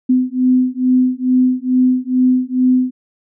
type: beating tone pair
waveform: sine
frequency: 253.1 / 255.4 Hz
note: B3 / C4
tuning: +43 / -42 cents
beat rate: 2.3 Hz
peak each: -14 dBFS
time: 0.09-2.91 s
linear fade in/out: 10 ms
effects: none